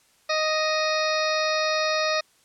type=harmonic tone with a mistuned harmonic; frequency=622.3 Hz; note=D#5; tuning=in tune; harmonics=1 / 2 / 3 / 4 / 6 / 7 / 8 / 9; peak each=-25 / -28 / -30 / -31 / -33 / -33 / -34 / -35 dBFS; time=0.29-2.21 s; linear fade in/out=10 ms; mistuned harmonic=7; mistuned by=-18 cents; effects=white hiss -61 dBFS RMS until 2.44 s + low-pass 10000 Hz 12 dB/octave